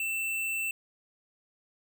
square tone, 2672 Hz, E7, 23 cents sharp, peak -30 dBFS, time 0-0.71 s, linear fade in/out 2 ms, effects none

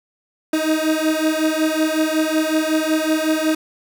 30% pulse beating tone pair, 311.1 / 316.5 Hz, D#4 / D#4, 0 / +30 cents, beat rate 5.4 Hz, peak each -17 dBFS, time 0.53-3.55 s, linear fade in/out 5 ms, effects none

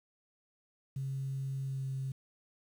sine tone with pitch glide, 135 to 133.53 Hz, C#3 to C3, -45 to +36 cents, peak -33 dBFS, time 0.96-2.12 s, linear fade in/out 5 ms, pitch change -19 cents, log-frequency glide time 1.65-1.87 s, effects tanh soft clip ceiling -29 dBFS + 10-bit

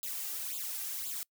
blue noise with flanger, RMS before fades -38 dBFS, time 0.03-1.23 s, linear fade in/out 0 ms, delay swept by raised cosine 0.26 to 2.56 ms, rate 1.9 Hz, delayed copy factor +0.9, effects noise-tail reverb RT60 0.1 s tail -25 dB re dry

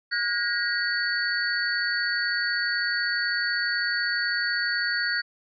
sine tone cluster, 1440 / 1630 / 1894 / 4484 Hz, F#6 / G#6 / A#6 / C#8, -47 / -33 / +27 / +19 cents, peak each -29 dBFS, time 0.11-5.22 s, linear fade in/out 20 ms, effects none

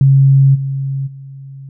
sine tone with level steps, 136.3 Hz, C#3, 29 cents flat, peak -5 / -16 / -29 dBFS, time 0.01-1.69 s, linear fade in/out 2 ms, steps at 0.54 / 1.06 s, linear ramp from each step 20 ms, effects none

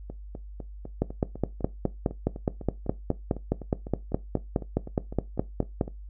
two click trains, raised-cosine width 2 ms, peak -10 / -24 dBFS, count 24 / 24, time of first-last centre 1.02-5.812 / 0.1-5.879 s, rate 4.8 / 3.98 Hz, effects noise-tail reverb RT60 0.2 s tail -18 dB re dry + added 50 Hz sine -39 dBFS peak until 6.09 s

